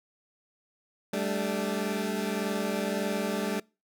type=chord; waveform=20% pulse; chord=G suspended second; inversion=none; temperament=equal with one note detuned; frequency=196 / 217.7 / 293.7 Hz; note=G3 / A3 / D4; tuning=0 / -18 / 0 cents; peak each=-27 / -27 / -31 dBFS; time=1.13-3.6 s; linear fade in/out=5 ms; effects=noise-tail reverb RT60 0.3 s tail -25 dB re dry